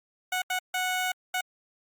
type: tone bursts at uneven times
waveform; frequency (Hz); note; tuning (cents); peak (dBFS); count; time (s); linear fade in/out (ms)
15% pulse; 737; F#5; -7; -20; 4; 0.32-0.42 / 0.5-0.59 / 0.74-1.12 / 1.34-1.41; 5
effects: Opus 48 kbps